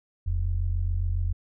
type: tone pair together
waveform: sine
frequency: 40.05 / 87.31 Hz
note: E1 / F2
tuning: -49 / 0 cents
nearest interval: octave + minor second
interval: 1349 cents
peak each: -26 dBFS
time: 0.26-1.33 s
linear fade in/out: 10 ms
effects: none